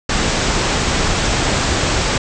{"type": "low-pass noise", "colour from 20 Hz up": "pink", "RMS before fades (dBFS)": -17, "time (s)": [0.09, 2.18], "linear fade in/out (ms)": 5, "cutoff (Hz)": 8100, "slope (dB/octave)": 96, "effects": []}